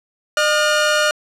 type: tone pair together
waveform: sawtooth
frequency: 605 / 1431 Hz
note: D#5 / F6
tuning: -49 / +42 cents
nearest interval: octave + minor third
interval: 1491 cents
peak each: -13 dBFS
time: 0.37-1.11 s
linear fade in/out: 2 ms
effects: low-pass 8000 Hz 12 dB/octave